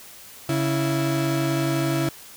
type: tone pair together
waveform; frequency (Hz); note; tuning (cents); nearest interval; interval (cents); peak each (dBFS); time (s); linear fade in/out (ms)
35% pulse; 139.06 / 329.6; C#3 / E4; +6 / 0; octave + minor third; 1494; -22; 0.49-2.09; 2
effects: white hiss -44 dBFS RMS until 2.36 s